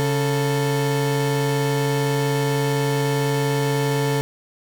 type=tone pair together; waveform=35% pulse; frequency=138.8 / 440.7 Hz; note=C#3 / A4; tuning=+3 / +3 cents; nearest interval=octave + minor sixth; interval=2000 cents; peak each=-19 / -21 dBFS; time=0-4.21 s; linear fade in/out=0 ms; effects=none